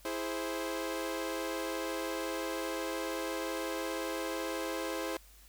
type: chord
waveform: sawtooth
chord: E augmented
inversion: none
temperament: equal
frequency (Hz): 329.6 / 415.3 / 523.3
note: E4 / G#4 / B#4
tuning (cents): 0 / 0 / 0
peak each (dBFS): -34 / -37 / -34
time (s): 0.05-5.17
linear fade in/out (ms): 2
effects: added 50 Hz sine -57 dBFS peak until 5.48 s + white hiss -60 dBFS RMS until 5.48 s